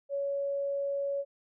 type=tone; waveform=sine; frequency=560 Hz; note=C#5; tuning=18 cents sharp; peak=-29 dBFS; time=0.09-1.25 s; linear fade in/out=50 ms; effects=none